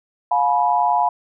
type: tone cluster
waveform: sine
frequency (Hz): 710 / 850 / 980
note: F5 / G#5 / B5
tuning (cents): +28 / +40 / -14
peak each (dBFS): -19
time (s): 0.31-1.09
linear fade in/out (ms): 5
effects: none